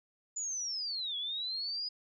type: linear two-way sweep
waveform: sine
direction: down then up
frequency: 7030 to 3322 to 4984 Hz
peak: -34 dBFS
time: 0.36-1.89 s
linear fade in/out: 10 ms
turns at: 1.17 s
effects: none